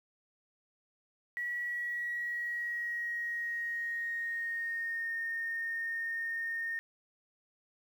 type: tone with pitch glide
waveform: sine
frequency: 1930 to 1836.5 Hz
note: B6 to A#6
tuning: -40 to -26 cents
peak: -33 dBFS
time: 1.37-6.79 s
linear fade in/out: 0 ms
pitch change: -86 cents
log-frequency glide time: 1.65-5.16 s
effects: 10-bit